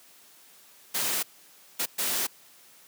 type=noise bursts at uneven times; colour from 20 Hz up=white; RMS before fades=-28 dBFS; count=3; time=0.94-1.23 / 1.79-1.86 / 1.98-2.27 s; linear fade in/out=10 ms; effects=white hiss -55 dBFS RMS until 2.87 s + high-pass 150 Hz 12 dB/octave